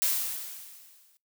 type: noise with exponential decay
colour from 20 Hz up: blue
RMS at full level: -24 dBFS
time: 0.02-1.17 s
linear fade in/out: 0 ms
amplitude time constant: 250 ms
effects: noise-tail reverb RT60 0.2 s tail -23 dB re dry